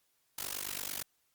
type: noise with amplitude modulation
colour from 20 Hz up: white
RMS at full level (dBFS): -35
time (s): 0.38-1.03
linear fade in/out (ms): 5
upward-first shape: sine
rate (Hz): 49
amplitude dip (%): 95
effects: white hiss -75 dBFS RMS until 1.34 s + Opus 48 kbps